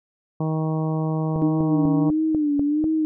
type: harmonic tone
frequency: 157.7 Hz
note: D#3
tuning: 24 cents sharp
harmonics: 1 / 2 / 3 / 4 / 5 / 6 / 7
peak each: -22 / -28 / -32 / -34 / -36 / -38 / -39 dBFS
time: 0.4-2.1 s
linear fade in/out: 5 ms
type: click train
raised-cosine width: 2 ms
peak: -16 dBFS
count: 7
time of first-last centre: 1.36-2.841 s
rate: 4.05 Hz
type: tone with vibrato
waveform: sine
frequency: 301 Hz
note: D4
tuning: 43 cents sharp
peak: -18 dBFS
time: 1.42-3.05 s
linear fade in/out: 0 ms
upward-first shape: sine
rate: 1.5 Hz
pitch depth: 89 cents each way
effects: none